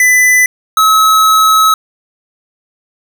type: tone pair in turn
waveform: square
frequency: 2000 / 1287.4 Hz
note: B6 / E6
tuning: +21 / -41 cents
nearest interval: minor sixth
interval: 762 cents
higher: first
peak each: -6 dBFS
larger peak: neither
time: 0-0.46 / 0.77-1.74 s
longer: second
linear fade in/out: 2 ms
effects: 8-bit